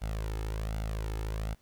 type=tone with flanger; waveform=sawtooth; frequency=53.7 Hz; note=A1; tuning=41 cents flat; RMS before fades=-34 dBFS; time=0.01-1.55 s; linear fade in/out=20 ms; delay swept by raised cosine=1.4 to 2.33 ms; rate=1.3 Hz; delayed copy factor=+0.65; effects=pink hiss -68 dBFS RMS until 1.61 s